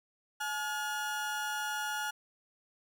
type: tone pair together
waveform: 35% pulse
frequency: 851 / 1431.2 Hz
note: G#5 / F6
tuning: +42 / +42 cents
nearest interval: major sixth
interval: 900 cents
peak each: -35 / -34 dBFS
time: 0.4-2.11 s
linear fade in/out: 10 ms
effects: none